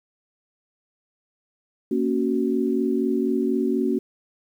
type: chord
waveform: sine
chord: F# major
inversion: first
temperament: equal with one note detuned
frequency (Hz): 233.1 / 277.2 / 371.9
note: A#3 / C#4 / F#4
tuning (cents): 0 / 0 / +9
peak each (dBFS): -24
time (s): 1.91-3.99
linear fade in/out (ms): 5
effects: 9-bit